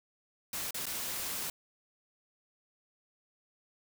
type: noise with dropouts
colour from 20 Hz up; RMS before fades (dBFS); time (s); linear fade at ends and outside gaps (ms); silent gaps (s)
white; -37; 0.53-1.5; 2; 0.708-0.744 / 0.856-0.866
effects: none